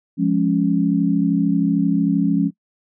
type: chord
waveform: sine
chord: Db major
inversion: first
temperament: equal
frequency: 174.61 / 207.7 / 277.2 Hz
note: F3 / Ab3 / Db4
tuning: 0 / 0 / 0 cents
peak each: -19 / -20 / -18 dBFS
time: 0.17-2.51 s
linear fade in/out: 50 ms
effects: noise-tail reverb RT60 0.1 s tail -20 dB re dry